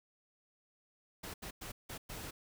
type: noise bursts at uneven times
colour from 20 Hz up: pink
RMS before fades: -45 dBFS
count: 5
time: 1.23-1.34 / 1.42-1.51 / 1.61-1.72 / 1.89-1.98 / 2.09-2.31 s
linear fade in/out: 10 ms
effects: none